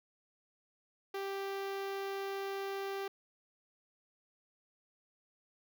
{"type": "tone with notch filter", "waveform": "sawtooth", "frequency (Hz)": 392.5, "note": "G4", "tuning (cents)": 2, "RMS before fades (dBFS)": -39, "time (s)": [1.14, 3.08], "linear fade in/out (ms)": 5, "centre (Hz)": 8300, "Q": 0.74, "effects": []}